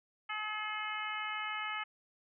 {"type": "harmonic tone", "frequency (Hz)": 427, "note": "G#4", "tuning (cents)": 48, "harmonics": [2, 3, 4, 5, 6, 7], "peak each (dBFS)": [-44, -40, -44, -41, -46, -45], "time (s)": [0.29, 1.84], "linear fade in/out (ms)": 10, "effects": []}